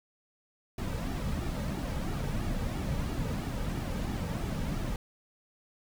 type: noise with flanger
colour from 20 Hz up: brown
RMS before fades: -33 dBFS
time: 0.78-4.96 s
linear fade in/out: 2 ms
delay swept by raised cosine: 1.9 to 2.9 ms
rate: 3 Hz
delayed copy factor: -0.55
effects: none